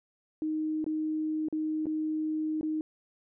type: tone with dropouts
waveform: sine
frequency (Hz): 311.1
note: D#4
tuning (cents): 0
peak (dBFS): -28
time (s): 0.42-2.81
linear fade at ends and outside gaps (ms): 1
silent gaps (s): 0.843-0.864 / 1.485-1.526 / 1.857-1.867 / 2.611-2.63
effects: none